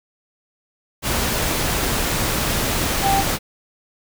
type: tone in noise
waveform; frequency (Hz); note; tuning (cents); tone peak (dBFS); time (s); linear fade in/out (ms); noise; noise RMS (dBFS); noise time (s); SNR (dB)
sine; 786; G5; +4; -16; 3.01-3.24; 50; pink; -21; 1.02-3.39; +2
effects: none